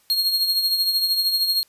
45% pulse tone with tremolo, 4261 Hz, C8, 31 cents sharp, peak -15 dBFS, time 0.1-1.63 s, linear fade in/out 0 ms, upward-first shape triangle, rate 13 Hz, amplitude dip 60%, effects white hiss -60 dBFS RMS until 1.68 s + resampled to 32000 Hz

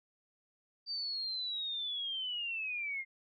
sine linear sweep, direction down, 4664 to 2093 Hz, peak -35 dBFS, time 0.86-3.05 s, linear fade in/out 50 ms, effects none

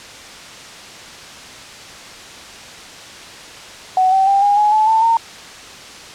sine tone with pitch steps, 747 / 768.9 / 791.4 / 814.6 / 838.5 / 863 / 888.3 / 914.4 Hz, F#5 / G5 / G5 / G#5 / G#5 / A5 / A5 / A#5, +16 / -34 / +16 / -34 / +16 / -34 / +16 / -34 cents, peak -10 dBFS, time 3.97-5.17 s, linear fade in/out 2 ms, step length 150 ms, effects white hiss -35 dBFS RMS until 6.14 s + low-pass 6000 Hz 12 dB/octave

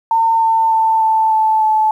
sine tone with pitch steps, 906 / 898.2 / 890.4 / 882.8 / 875.1 / 867.6 Hz, A#5 / A5 / A5 / A5 / A5 / A5, -50 / +35 / +20 / +5 / -10 / -25 cents, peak -10 dBFS, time 0.11-1.91 s, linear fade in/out 2 ms, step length 300 ms, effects 8-bit

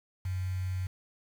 sine tone with quantisation, 92.5 Hz, F#2, in tune, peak -30 dBFS, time 0.25-0.87 s, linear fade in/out 5 ms, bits 8, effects none

